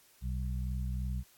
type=harmonic tone; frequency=63 Hz; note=B1; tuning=35 cents sharp; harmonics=1 / 2 / 3; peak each=-33 / -39 / -43 dBFS; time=0.21-1.24 s; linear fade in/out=50 ms; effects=white hiss -63 dBFS RMS until 1.37 s + AAC 64 kbps